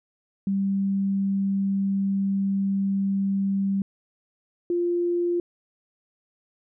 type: tone pair in turn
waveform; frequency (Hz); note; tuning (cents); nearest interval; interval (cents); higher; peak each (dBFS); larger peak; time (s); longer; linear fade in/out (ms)
sine; 196 / 348.3; G3 / F4; 0 / -5; minor seventh; 995; second; -21; neither; 0.47-3.82 / 4.7-5.4; first; 2
effects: none